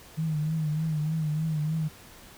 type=tone with vibrato; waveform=sine; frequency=155.56 Hz; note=D#3; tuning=in tune; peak=-25 dBFS; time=0.17-1.89 s; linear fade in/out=20 ms; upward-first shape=triangle; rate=3.3 Hz; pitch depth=73 cents each way; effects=pink hiss -50 dBFS RMS until 2.37 s